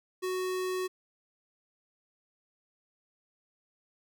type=tone; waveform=square; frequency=370 Hz; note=F#4; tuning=in tune; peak=-31 dBFS; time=0.22-0.88 s; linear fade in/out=20 ms; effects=none